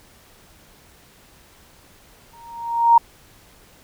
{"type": "tone with exponential growth", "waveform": "sine", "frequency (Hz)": 932.3, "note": "A#5", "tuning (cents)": 0, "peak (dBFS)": -6, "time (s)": [2.33, 2.98], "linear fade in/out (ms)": 5, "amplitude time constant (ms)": 140, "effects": ["pink hiss -51 dBFS RMS until 3.83 s"]}